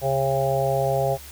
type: harmonic tone with a mistuned harmonic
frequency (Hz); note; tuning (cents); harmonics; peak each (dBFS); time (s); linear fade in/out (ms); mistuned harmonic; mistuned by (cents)
135.7; C#3; -36; 1 / 3 / 4 / 5 / 6; -26 / -28 / -24 / -25 / -28; 0.01-1.18; 50; 6; -22
effects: added 70 Hz sine -43 dBFS peak until 1.31 s + white hiss -43 dBFS RMS until 1.31 s